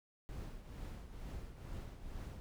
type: noise with tremolo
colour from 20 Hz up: brown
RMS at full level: -44 dBFS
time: 0.29-2.4 s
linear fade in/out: 0 ms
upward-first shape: triangle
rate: 2.2 Hz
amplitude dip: 65%
effects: none